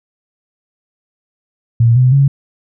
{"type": "tone with pitch steps", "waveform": "sine", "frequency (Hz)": [116.54, 127.09, 138.59], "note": ["A#2", "C3", "C#3"], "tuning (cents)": [0, -50, 0], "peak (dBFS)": -6, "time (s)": [1.8, 2.28], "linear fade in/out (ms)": 5, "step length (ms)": 160, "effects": []}